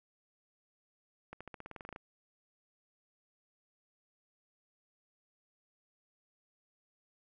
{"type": "accelerating click train", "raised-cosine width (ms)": 0.5, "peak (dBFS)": -30, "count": 13, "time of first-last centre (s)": [1.33, 1.961], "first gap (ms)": 76, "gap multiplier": 0.93, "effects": []}